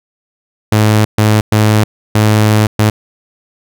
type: tone bursts at uneven times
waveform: sawtooth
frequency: 107.2 Hz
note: A2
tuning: 45 cents flat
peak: -3 dBFS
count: 5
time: 0.72-1.05 / 1.18-1.41 / 1.52-1.84 / 2.15-2.67 / 2.79-2.9 s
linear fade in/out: 5 ms
effects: none